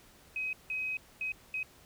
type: tone bursts at uneven times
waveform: sine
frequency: 2530 Hz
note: D#7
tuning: 28 cents sharp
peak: -32 dBFS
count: 4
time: 0.36-0.53 / 0.7-0.97 / 1.21-1.32 / 1.54-1.63 s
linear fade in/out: 2 ms
effects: pink hiss -59 dBFS RMS until 1.85 s